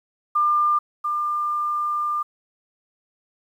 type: tone pair in turn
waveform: sine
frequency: 1198 / 1198 Hz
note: D6 / D6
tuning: +34 / +34 cents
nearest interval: unison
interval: 0 cents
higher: neither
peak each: -16 / -21 dBFS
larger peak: first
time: 0.35-0.79 / 1.04-2.23 s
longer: second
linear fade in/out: 10 ms
effects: 9-bit